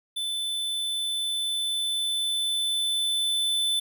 square tone with level ramp, 3516 Hz, A7, 2 cents flat, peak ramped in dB -28 to -23 dBFS, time 0.16-3.8 s, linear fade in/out 10 ms, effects none

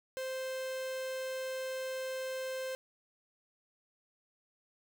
45% pulse tone, 522 Hz, C5, 4 cents flat, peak -36 dBFS, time 0.17-2.75 s, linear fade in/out 0 ms, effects none

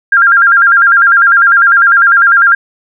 sine tone with vibrato, 1493 Hz, F#6, 15 cents sharp, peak -3 dBFS, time 0.12-2.55 s, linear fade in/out 5 ms, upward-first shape square, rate 10 Hz, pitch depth 130 cents each way, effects none

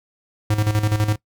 square tone with tremolo, 105.9 Hz, G#2, 34 cents sharp, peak -16 dBFS, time 0.5-1.16 s, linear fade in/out 5 ms, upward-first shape square, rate 12 Hz, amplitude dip 65%, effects noise-tail reverb RT60 0.1 s tail -20 dB re dry

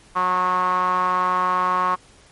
sawtooth tone with band-pass filter, 182.3 Hz, F#3, 25 cents flat, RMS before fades -20 dBFS, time 0.15-1.96 s, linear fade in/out 20 ms, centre 1100 Hz, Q 6.9, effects pink hiss -51 dBFS RMS until 2.31 s + MP3 48 kbps

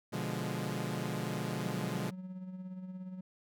sawtooth chord, B diminished seventh, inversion none, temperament equal, 123.47 / 146.83 / 174.61 / 207.7 Hz, B2 / D3 / F3 / Ab3, 0 / 0 / 0 / 0 cents, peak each -36 dBFS, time 0.12-2.11 s, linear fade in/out 20 ms
triangle tone with tremolo, 185 Hz, F#3, in tune, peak -37 dBFS, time 1.65-3.21 s, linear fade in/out 5 ms, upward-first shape sine, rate 17 Hz, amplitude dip 50%
effects none

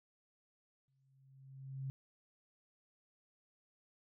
sine tone with exponential growth, 134.4 Hz, C3, 47 cents sharp, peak -37 dBFS, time 0.88-1.9 s, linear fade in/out 0 ms, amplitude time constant 220 ms, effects none

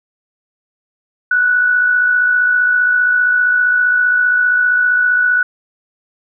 sine tone with amplitude modulation, 1477 Hz, F#6, 3 cents flat, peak -8 dBFS, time 1.31-5.43 s, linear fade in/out 5 ms, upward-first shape sine, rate 55.2 Hz, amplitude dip 40%, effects none

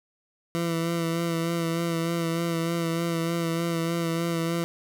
20% pulse tone with vibrato, 167.2 Hz, E3, 25 cents sharp, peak -20 dBFS, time 0.55-4.64 s, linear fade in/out 0 ms, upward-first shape sine, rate 3.3 Hz, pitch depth 26 cents each way, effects none

